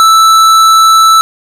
sine tone with hard clipping, 1318.5 Hz, E6, in tune, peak -4 dBFS, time 0-1.21 s, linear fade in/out 0 ms, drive 14 dB, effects none

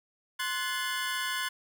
25% pulse chord, F# diminished, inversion second, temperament equal with one note detuned, 1046.5 / 1480 / 1723.8 Hz, C6 / F#6 / A6, 0 / 0 / -36 cents, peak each -31 dBFS, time 0.39-1.49 s, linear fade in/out 10 ms, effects none

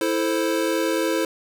square chord, A minor, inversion second, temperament equal, 329.6 / 440 / 523.3 Hz, E4 / A4 / C5, 0 / 0 / 0 cents, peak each -24 / -27 / -26 dBFS, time 0.01-1.25 s, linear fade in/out 2 ms, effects none

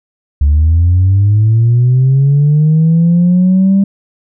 sine linear sweep, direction up, 69.9 to 198.3 Hz, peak -4 dBFS, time 0.41-3.84 s, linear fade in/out 5 ms, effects tanh soft clip ceiling -3 dBFS

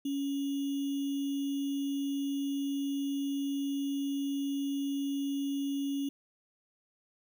sine tone with sample-and-hold, 278.7 Hz, C#4, 9 cents sharp, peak -30 dBFS, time 0.05-6.09 s, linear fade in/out 5 ms, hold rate 3150 Hz, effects none

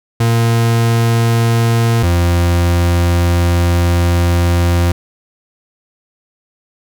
40% pulse tone pair in turn, 115.7 / 86.68 Hz, A#2 / F2, -13 / -12 cents, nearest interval perfect fourth, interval 499 cents, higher first, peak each -9 dBFS, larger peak neither, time 0.2-2.03 / 2.03-4.92 s, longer second, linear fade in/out 5 ms, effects none

